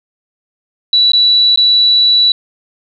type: tone with dropouts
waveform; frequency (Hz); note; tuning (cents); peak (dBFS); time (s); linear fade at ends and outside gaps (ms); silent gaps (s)
sine; 3941; B7; -4; -6; 0.93-2.32; 2; 1.119-1.133 / 1.56-1.574
effects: none